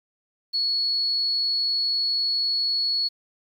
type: tone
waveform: sine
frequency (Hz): 4376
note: C#8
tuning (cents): -23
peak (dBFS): -21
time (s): 0.53-3.09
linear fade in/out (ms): 20
effects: 9-bit

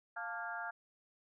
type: harmonic tone with a mistuned harmonic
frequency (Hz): 233.1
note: A#3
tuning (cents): 0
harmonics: 3 / 4 / 5 / 6 / 7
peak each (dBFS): -45 / -46 / -52 / -43 / -45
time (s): 0.16-0.71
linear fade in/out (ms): 10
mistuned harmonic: 4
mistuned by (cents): -82
effects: none

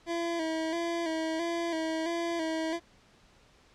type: tone with vibrato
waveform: 25% pulse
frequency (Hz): 329.6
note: E4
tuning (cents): 0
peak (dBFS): -26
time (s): 0.06-2.8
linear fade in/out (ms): 50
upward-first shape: square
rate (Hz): 1.5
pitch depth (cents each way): 47
effects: pink hiss -61 dBFS RMS until 3.74 s + low-pass 6000 Hz 12 dB/octave

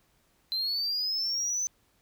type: linear sweep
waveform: sine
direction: up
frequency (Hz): 4051 to 6130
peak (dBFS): -25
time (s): 0.52-1.67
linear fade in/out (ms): 0
effects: tanh soft clip ceiling -26 dBFS + pink hiss -68 dBFS RMS until 2.01 s

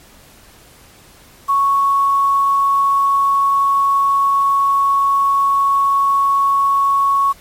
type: tone with quantisation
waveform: sine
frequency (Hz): 1108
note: C#6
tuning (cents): -1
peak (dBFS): -11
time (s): 1.48-7.33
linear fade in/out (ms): 20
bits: 6
effects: pink hiss -45 dBFS RMS until 7.4 s + MP3 64 kbps

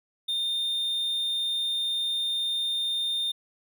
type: tone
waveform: triangle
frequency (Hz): 3631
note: A#7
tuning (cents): -46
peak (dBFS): -24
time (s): 0.28-3.32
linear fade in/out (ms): 10
effects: none

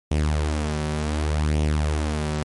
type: tone with flanger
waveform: sawtooth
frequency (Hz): 75.8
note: D#2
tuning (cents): -45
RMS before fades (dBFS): -23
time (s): 0.11-2.43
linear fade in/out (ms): 5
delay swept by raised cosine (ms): 0.32 to 5.32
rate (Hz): 0.67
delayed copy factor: +0.6
effects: MP3 48 kbps

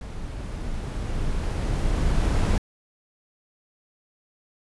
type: noise with level ramp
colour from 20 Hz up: brown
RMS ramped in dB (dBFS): -34 to -19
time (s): 0.01-2.58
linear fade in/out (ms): 2
effects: resampled to 24000 Hz

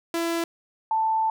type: tone pair in turn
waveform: sawtooth / sine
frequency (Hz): 335.2 / 884.1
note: E4 / A5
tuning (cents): +29 / +8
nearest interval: octave + perfect fourth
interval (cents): 1679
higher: second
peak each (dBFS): -20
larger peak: neither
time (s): 0.14-0.44 / 0.91-1.3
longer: second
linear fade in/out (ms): 2
effects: none

